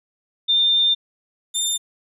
sine / 20% pulse tone pair in turn, 3605 / 3605 Hz, A7 / A7, +41 / +41 cents, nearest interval unison, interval 0 cents, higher neither, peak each -14 dBFS, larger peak neither, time 0.48-0.95 / 1.54-1.78 s, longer first, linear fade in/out 20 ms, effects none

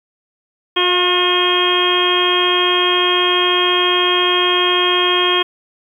harmonic tone with a mistuned harmonic, 359.2 Hz, F4, 49 cents sharp, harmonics 1 / 2 / 3 / 4 / 5 / 6 / 7 / 8 / 9, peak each -18 / -26 / -19 / -27 / -25 / -28 / -23 / -27 / -16 dBFS, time 0.76-5.43 s, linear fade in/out 10 ms, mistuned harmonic 2, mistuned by -25 cents, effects 8-bit

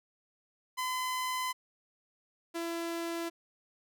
sawtooth tone pair in turn, 1018 / 336.1 Hz, C6 / E4, -48 / +34 cents, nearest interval octave + perfect fifth, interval 1918 cents, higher first, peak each -28 / -30 dBFS, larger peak first, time 0.77-1.53 / 2.54-3.3 s, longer neither, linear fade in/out 20 ms, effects none

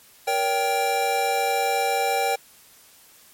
square chord, G diminished, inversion first, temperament just, 470.4 / 564.5 / 784 Hz, Bb4 / Db5 / G5, +16 / +31 / 0 cents, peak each -28 / -29 / -23 dBFS, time 0.27-2.36 s, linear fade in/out 10 ms, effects white hiss -52 dBFS RMS until 3.33 s + MP3 64 kbps

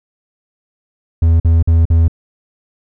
triangle tone bursts, 82.41 Hz, E2, in tune, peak -5 dBFS, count 4, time 1.22-2.081 s, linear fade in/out 5 ms, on 180 ms, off 47 ms, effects none

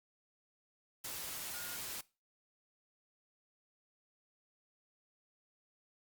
sine tone in noise, 1431 Hz, F6, 42 cents sharp, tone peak -48 dBFS, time 1.54-1.77 s, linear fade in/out 5 ms, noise white, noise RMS -43 dBFS, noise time 1.04-2.01 s, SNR -8 dB, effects noise-tail reverb RT60 0.3 s tail -21 dB re dry + Opus 48 kbps

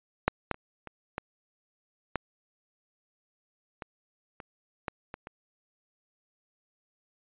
clicks, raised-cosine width 0.5 ms, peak -6 / -11 / -30 / -26 / -17 / -12 / -22 / -27 / -16 / -23 / -26 dBFS, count 11, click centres 0.28 / 0.513 / 0.544 / 0.873 / 1.181 / 2.157 / 3.822 / 4.402 / 4.882 / 5.141 / 5.271 s, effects resampled to 8000 Hz

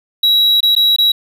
triangle tone with dropouts, 3878 Hz, B7, 32 cents flat, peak -7 dBFS, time 0.23-1.12 s, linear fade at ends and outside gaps 5 ms, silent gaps 0.606-0.629 / 0.752-0.763 / 0.963-0.984 s, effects none

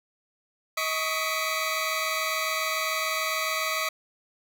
25% pulse tone cluster, 635 / 1118 / 1250 / 1996 / 2303 Hz, D#5 / C#6 / D#6 / B6 / D7, +35 / +14 / +8 / +18 / -34 cents, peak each -29 dBFS, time 0.77-3.89 s, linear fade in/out 5 ms, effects none

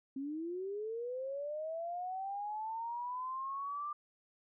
sine linear sweep, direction up, 263.3 to 1192 Hz, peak -37 dBFS, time 0.16-3.93 s, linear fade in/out 5 ms, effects none

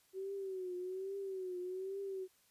sine tone with vibrato, 376.8 Hz, F#4, 32 cents sharp, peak -39 dBFS, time 0.13-2.28 s, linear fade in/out 50 ms, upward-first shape triangle, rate 1.2 Hz, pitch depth 95 cents each way, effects white hiss -71 dBFS RMS until 2.5 s + resampled to 32000 Hz

